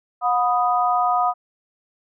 sine chord, B major, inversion second, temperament equal with one note detuned, 724.3 / 987.8 / 1244.5 Hz, F#5 / B5 / D#6, -37 / 0 / 0 cents, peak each -19 / -24 / -21 dBFS, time 0.21-1.34 s, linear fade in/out 50 ms, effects none

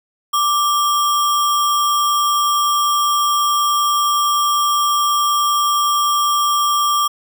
sine tone with sample-and-hold, 1174.7 Hz, D6, in tune, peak -13 dBFS, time 0.33-7.08 s, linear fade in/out 10 ms, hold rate 4410 Hz, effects none

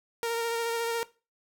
sawtooth tone with vibrato, 463.2 Hz, A#4, 11 cents flat, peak -24 dBFS, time 0.23-1.03 s, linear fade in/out 0 ms, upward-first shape sine, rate 14 Hz, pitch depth 17 cents each way, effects noise-tail reverb RT60 0.3 s tail -18 dB re dry

